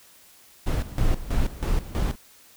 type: noise with tremolo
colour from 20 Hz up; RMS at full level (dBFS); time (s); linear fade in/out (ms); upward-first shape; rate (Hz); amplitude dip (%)
brown; -22; 0.66-2.16; 10; square; 3.1; 80
effects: white hiss -53 dBFS RMS until 2.56 s